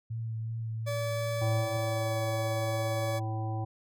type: tone with vibrato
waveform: sine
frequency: 112.7 Hz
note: A2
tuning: 42 cents sharp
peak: -32 dBFS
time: 0.1-1.77 s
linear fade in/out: 10 ms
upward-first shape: sine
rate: 2.7 Hz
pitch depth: 20 cents each way
type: tone with pitch glide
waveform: 40% pulse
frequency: 575 to 567.4 Hz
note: D5 to C#5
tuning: -37 to +40 cents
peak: -31 dBFS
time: 0.86-3.2 s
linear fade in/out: 20 ms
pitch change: -23 cents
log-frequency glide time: 1.79-2.19 s
type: harmonic tone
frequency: 110 Hz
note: A2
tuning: in tune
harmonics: 1 / 3 / 5 / 7 / 9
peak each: -31 / -41 / -46 / -39 / -48 dBFS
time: 1.41-3.65 s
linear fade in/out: 10 ms
effects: none

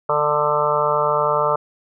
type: harmonic tone with a mistuned harmonic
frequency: 148.9 Hz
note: D3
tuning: 24 cents sharp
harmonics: 1 / 3 / 4 / 5 / 6 / 7 / 8 / 9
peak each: -32 / -24 / -21 / -32 / -23 / -25 / -22 / -25 dBFS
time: 0.09-1.56 s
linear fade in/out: 5 ms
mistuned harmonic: 9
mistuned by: -25 cents
effects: none

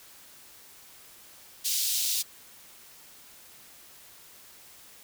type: high-pass noise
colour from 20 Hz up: pink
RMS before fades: -28 dBFS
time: 1.64-2.23 s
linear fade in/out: 20 ms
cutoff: 3600 Hz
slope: 24 dB/octave
effects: white hiss -52 dBFS RMS until 5.03 s

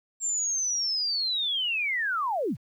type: linear sweep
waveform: sine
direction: down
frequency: 7459 to 74.8 Hz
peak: -25 dBFS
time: 0.2-2.57 s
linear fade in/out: 50 ms
effects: 10-bit

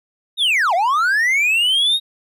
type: linear two-way sweep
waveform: triangle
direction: down then up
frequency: 3797 to 651 to 3797 Hz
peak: -12 dBFS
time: 0.37-2 s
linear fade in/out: 50 ms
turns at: 0.74 s
effects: none

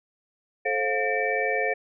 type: tone cluster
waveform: sine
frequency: 434.5 / 533 / 709 / 1804 / 2302 Hz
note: A4 / C5 / F5 / A6 / D7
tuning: -22 / +32 / +26 / +43 / -35 cents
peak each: -29 dBFS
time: 0.65-1.74 s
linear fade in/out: 10 ms
effects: none

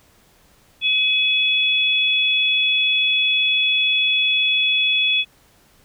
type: tone pair together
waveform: sine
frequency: 2547 / 3413 Hz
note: D#7 / G#7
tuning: +40 / +47 cents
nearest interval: perfect fourth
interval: 507 cents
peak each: -18 dBFS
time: 0.81-5.25 s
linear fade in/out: 50 ms
effects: pink hiss -55 dBFS RMS until 5.84 s

